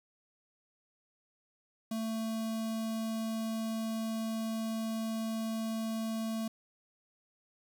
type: tone with notch filter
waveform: square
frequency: 223 Hz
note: A3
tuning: 23 cents sharp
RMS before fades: -35 dBFS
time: 1.91-6.48 s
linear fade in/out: 5 ms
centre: 1800 Hz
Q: 1.2
effects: 10-bit